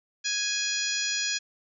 harmonic tone with a mistuned harmonic, 830.6 Hz, G#5, in tune, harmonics 2 / 3 / 4 / 5 / 6 / 7 / 8, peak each -34 / -34 / -34 / -34 / -34 / -34 / -34 dBFS, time 0.24-1.39 s, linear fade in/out 20 ms, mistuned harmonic 8, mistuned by +45 cents, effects none

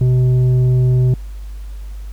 sine tone with tanh clipping, 126.5 Hz, B2, 42 cents sharp, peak -11 dBFS, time 0.01-1.14 s, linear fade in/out 2 ms, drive 6 dB, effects added 50 Hz sine -26 dBFS peak until 2.12 s + pink hiss -49 dBFS RMS until 2.12 s

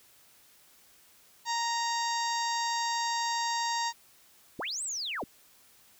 harmonic tone, 932.3 Hz, A#5, in tune, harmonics 1 / 2 / 3 / 4 / 5 / 6 / 7 / 8, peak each -30 / -37 / -45 / -40 / -38 / -41 / -41 / -43 dBFS, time 1.45-3.93 s, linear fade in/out 50 ms
sine linear two-way sweep, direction up then down, 139.6 to 8370 to 139.6 Hz, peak -32 dBFS, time 4.59-5.24 s, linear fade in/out 2 ms, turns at 4.83 s
effects white hiss -60 dBFS RMS until 5.99 s

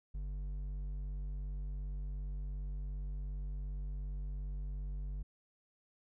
sine tone with hard clipping, 48.65 Hz, G1, 12 cents flat, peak -39 dBFS, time 0.14-5.23 s, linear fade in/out 10 ms, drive 6 dB, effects none

